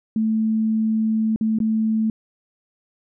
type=tone with dropouts; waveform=sine; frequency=220 Hz; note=A3; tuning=in tune; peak=-17 dBFS; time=0.16-2.1 s; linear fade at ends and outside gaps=2 ms; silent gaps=1.361-1.41 / 1.587-1.602 s; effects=none